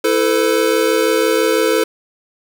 square chord, E suspended fourth, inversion none, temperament equal with one note detuned, 329.6 / 440 / 506 Hz, E4 / A4 / B4, 0 / 0 / +42 cents, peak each -20 / -16 / -18 dBFS, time 0.04-1.84 s, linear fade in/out 5 ms, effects none

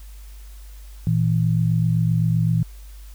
sine tone pair together, 115.33 / 163.1 Hz, A#2 / E3, -18 / -18 cents, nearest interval tritone, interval 600 cents, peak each -19 dBFS, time 1.07-2.63 s, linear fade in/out 0 ms, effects added 50 Hz sine -37 dBFS peak until 3.14 s + white hiss -52 dBFS RMS until 3.14 s

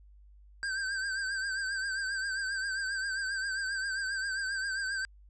square tone with vibrato, 1568 Hz, G6, in tune, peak -32 dBFS, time 0.63-5.05 s, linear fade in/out 0 ms, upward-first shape triangle, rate 7.5 Hz, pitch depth 68 cents each way, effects added 50 Hz sine -53 dBFS peak until 5.29 s + resampled to 22050 Hz

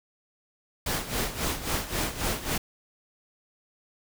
pink noise with tremolo, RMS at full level -27 dBFS, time 0.86-2.58 s, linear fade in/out 5 ms, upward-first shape sine, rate 3.7 Hz, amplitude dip 75%, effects none

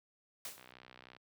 white noise with exponential decay, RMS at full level -41 dBFS, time 0.45-0.72 s, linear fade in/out 1 ms, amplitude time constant 58 ms
click train, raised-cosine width 0.3 ms, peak -37 dBFS, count 38, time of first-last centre 0.58-1.165 s, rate 63.2 Hz
effects high-pass 100 Hz 12 dB/octave

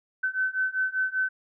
sine beating tone pair, 1521 / 1526.1 Hz, F#6 / G6, +47 / -47 cents, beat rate 5.1 Hz, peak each -28 / -27 dBFS, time 0.23-1.29 s, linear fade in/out 10 ms, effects none

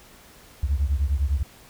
sine beating tone pair, 66.8 / 76.7 Hz, C2 / D#2, +36 / -24 cents, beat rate 9.9 Hz, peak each -21 / -23 dBFS, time 0.63-1.43 s, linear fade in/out 5 ms, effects tanh soft clip ceiling -15 dBFS + pink hiss -50 dBFS RMS until 1.69 s

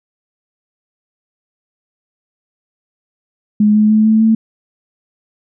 sine tone with pitch steps, 210.2 / 213.1 / 216.1 / 219.1 / 222.2 Hz, G#3 / G#3 / A3 / A3 / A3, +21 / +45 / -31 / -7 / +17 cents, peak -7 dBFS, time 3.6-4.35 s, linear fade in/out 5 ms, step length 150 ms, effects none

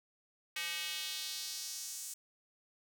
square tone with high-pass filter sweep, 171.2 Hz, F3, 34 cents flat, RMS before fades -41 dBFS, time 0.56-2.14 s, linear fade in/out 5 ms, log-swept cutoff 2300 to 7700 Hz, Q 1.8, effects none

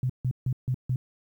sine tone bursts, 127.2 Hz, C3, 48 cents flat, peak -23 dBFS, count 5, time 0.03-0.96 s, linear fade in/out 2 ms, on 66 ms, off 150 ms, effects 10-bit

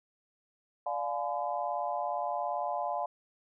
sine chord, D diminished seventh, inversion none, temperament just, 587.3 / 704.8 / 845.8 / 1014.9 Hz, D5 / F5 / Ab5 / Cb6, 0 / +16 / +31 / +47 cents, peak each -37 / -34 / -36 / -38 dBFS, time 0.86-3.06 s, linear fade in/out 5 ms, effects none

